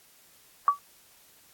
sine tone with exponential decay, 1145 Hz, D6, 44 cents flat, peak -13 dBFS, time 0.68-0.79 s, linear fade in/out 1 ms, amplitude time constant 23 ms, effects white hiss -58 dBFS RMS until 1.53 s + AAC 64 kbps

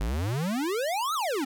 square exponential two-way sweep, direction up then down, 47.2 to 1355 to 250.3 Hz, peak -27 dBFS, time 0-1.45 s, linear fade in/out 10 ms, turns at 1.14 s, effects none

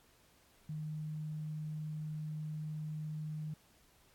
sine tone, 153.9 Hz, D#3, 19 cents flat, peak -38 dBFS, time 0.69-3.54 s, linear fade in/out 5 ms, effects pink hiss -67 dBFS RMS until 4.14 s + AAC 64 kbps

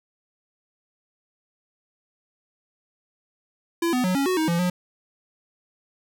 square tone with pitch steps, 337.3 / 250.7 / 183.7 / 276.8 / 369.4 / 316 / 170.6 / 179.6 Hz, E4 / B3 / F#3 / C#4 / F#4 / D#4 / F3 / F3, +40 / +26 / -12 / -2 / -3 / +27 / -40 / +49 cents, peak -21 dBFS, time 3.82-4.7 s, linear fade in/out 5 ms, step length 110 ms, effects none

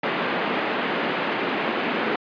pink band-pass noise, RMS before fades -25 dBFS, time 0.03-2.16 s, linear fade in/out 5 ms, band 220 to 2900 Hz, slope 24 dB/octave, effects resampled to 11025 Hz

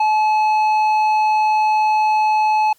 sine tone with tanh clipping, 859 Hz, A5, 42 cents flat, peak -14 dBFS, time 0-2.73 s, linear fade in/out 5 ms, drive 8 dB, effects white hiss -56 dBFS RMS until 2.78 s + MP3 96 kbps

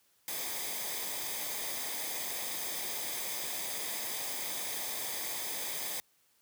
white noise with comb filter, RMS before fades -37 dBFS, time 0.28-6 s, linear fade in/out 0 ms, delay 0.71 ms, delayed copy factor -0.6, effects white hiss -70 dBFS RMS until 6.41 s + high-pass 60 Hz 12 dB/octave

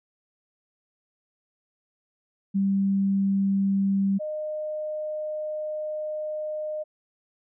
sine tone pair in turn, 196 / 612.5 Hz, G3 / D#5, 0 / -27 cents, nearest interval octave + minor sixth, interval 1973 cents, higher second, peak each -20 / -28 dBFS, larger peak first, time 2.54-4.19 / 4.19-6.84 s, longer second, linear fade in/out 20 ms, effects none

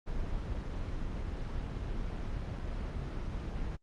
brown noise, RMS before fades -36 dBFS, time 0.06-3.77 s, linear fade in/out 20 ms, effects low-pass 5000 Hz 12 dB/octave + Opus 24 kbps

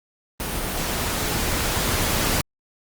pink noise with level ramp, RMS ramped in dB -27 to -21 dBFS, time 0.4-2.41 s, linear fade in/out 0 ms, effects Opus 32 kbps

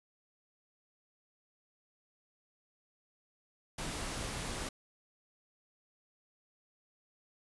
pink noise, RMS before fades -39 dBFS, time 3.78-4.69 s, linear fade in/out 5 ms, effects resampled to 24000 Hz

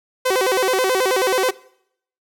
sawtooth tone with vibrato, 440 Hz, A4, in tune, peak -12 dBFS, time 0.25-1.51 s, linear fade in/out 10 ms, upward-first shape square, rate 9.3 Hz, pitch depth 260 cents each way, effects noise-tail reverb RT60 0.7 s tail -21 dB re dry

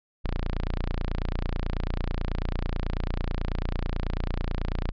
sawtooth tone, 29.14 Hz, A#0, in tune, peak -22 dBFS, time 0.24-4.92 s, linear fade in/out 10 ms, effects resampled to 11025 Hz

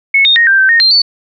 sine tone with pitch steps, 2198 / 3685 / 1864 / 1578 / 1550 / 1849 / 4167 / 4492 Hz, C#7 / A#7 / A#6 / G6 / G6 / A#6 / C8 / C#8, -15 / -21 / -1 / +11 / -20 / -15 / -8 / +22 cents, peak -5 dBFS, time 0.14-1.02 s, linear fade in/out 5 ms, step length 110 ms, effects none

